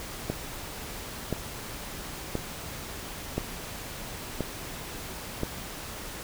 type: click train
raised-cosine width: 2 ms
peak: -14 dBFS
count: 6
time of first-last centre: 0.3-5.433 s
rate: 0.974 Hz
effects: pink hiss -39 dBFS RMS until 6.23 s